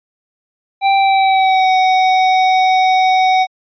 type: tone with pitch glide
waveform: square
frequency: 784 to 749 Hz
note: G5 to F#5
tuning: 0 to +21 cents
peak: -10 dBFS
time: 0.81-3.47 s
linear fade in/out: 50 ms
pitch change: -79 cents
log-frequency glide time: 0.96-1.73 s
effects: resampled to 11025 Hz